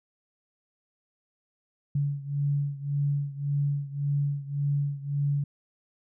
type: beating tone pair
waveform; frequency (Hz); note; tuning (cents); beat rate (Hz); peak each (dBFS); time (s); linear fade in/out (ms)
sine; 142.1 / 143.9; C#3 / D3; +43 / -35; 1.8; -27 / -30; 1.95-5.44; 5
effects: none